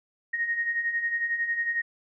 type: beating tone pair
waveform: sine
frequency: 1858 / 1869 Hz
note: A#6 / A#6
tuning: -6 / +4 cents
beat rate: 11 Hz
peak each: -33 / -26 dBFS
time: 0.33-1.82 s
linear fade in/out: 10 ms
effects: none